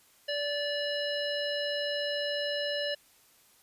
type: harmonic tone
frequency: 581 Hz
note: D5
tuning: 19 cents flat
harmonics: 1 / 3 / 5 / 7 / 9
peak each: -32 / -37 / -36 / -40 / -41 dBFS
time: 0.28-2.95 s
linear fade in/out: 10 ms
effects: white hiss -62 dBFS RMS until 3.62 s + resampled to 32000 Hz